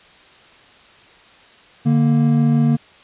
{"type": "tone pair together", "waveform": "triangle", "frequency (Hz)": [146.83, 233.1], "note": ["D3", "A#3"], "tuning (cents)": [0, 0], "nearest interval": "minor sixth", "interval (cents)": 800, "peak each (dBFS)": -13, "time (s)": [1.85, 2.77], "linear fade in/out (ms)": 20, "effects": ["white hiss -47 dBFS RMS until 3.03 s", "resampled to 8000 Hz"]}